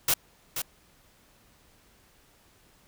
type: noise with echo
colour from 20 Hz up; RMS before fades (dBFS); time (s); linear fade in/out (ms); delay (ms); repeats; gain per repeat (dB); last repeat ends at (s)
white; -23; 0.08-0.14; 5; 480; 1; -8; 0.62
effects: pink hiss -61 dBFS RMS until 2.87 s